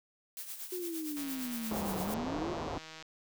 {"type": "noise with tremolo", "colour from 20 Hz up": "blue", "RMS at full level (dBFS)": -41, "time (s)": [0.37, 2.14], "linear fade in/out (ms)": 0, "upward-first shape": "sine", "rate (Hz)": 8.7, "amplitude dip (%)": 60}
{"type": "exponential two-way sweep", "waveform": "sine", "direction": "down then up", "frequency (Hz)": [370, 185, 370], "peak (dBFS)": -36, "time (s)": [0.72, 2.54], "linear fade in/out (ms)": 5, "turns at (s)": 2.01}
{"type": "click train", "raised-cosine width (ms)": 0.2, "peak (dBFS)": -30, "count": 296, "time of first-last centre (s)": [1.17, 3.025], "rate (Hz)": 159}
{"type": "low-pass noise", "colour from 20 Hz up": "white", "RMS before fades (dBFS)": -38, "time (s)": [1.71, 2.78], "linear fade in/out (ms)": 2, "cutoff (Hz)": 960, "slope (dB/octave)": 24}
{"effects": []}